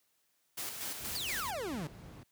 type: noise with tremolo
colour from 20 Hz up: white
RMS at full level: -39 dBFS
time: 0.57-1.51 s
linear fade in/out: 10 ms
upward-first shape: square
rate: 4.2 Hz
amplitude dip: 40%
type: noise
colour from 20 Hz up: brown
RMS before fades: -45 dBFS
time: 1-2.23 s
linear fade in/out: 0 ms
type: exponential sweep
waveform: 40% pulse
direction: down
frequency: 4978 to 135.4 Hz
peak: -35 dBFS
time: 1.15-1.87 s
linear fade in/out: 2 ms
effects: white hiss -75 dBFS RMS until 2.31 s + high-pass 80 Hz 12 dB/octave